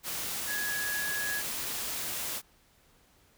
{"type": "tone in noise", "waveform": "sine", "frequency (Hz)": 1674, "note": "G#6", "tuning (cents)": 13, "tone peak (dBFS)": -32, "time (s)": [0.46, 1.43], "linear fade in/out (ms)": 50, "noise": "white", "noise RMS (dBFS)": -35, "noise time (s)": [0.03, 2.42], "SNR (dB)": 0, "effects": ["pink hiss -64 dBFS RMS until 3.37 s"]}